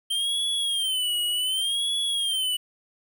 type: tone with vibrato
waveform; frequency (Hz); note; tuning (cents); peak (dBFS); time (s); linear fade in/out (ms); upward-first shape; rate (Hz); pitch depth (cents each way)
square; 3136; G7; 0; -24; 0.1-2.57; 10; sine; 0.67; 130
effects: 9-bit